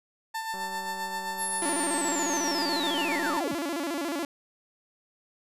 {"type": "tone with tremolo", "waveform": "30% pulse", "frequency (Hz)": 891, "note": "A5", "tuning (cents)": 22, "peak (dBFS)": -27, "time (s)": [0.34, 3.4], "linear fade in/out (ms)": 10, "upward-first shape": "sine", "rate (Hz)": 7.6, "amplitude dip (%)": 45}
{"type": "click train", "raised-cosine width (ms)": 1, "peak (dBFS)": -31, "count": 541, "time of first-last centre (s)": [0.54, 3.367], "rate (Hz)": 191}
{"type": "linear sweep", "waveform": "sine", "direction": "down", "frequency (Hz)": [11420, 32], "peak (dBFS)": -30, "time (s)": [1.37, 3.55], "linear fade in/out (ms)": 50}
{"type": "tone with vibrato", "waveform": "sawtooth", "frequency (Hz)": 310.7, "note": "D#4", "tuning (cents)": -2, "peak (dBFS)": -25, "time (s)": [1.62, 4.25], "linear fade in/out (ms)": 2, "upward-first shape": "square", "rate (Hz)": 14, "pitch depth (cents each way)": 160}
{"effects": ["resampled to 32000 Hz"]}